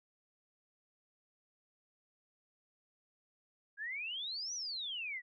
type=exponential two-way sweep; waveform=sine; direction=up then down; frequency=1601 to 6050 to 1895 Hz; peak=-38 dBFS; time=3.77-5.22 s; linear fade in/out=50 ms; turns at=4.54 s; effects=none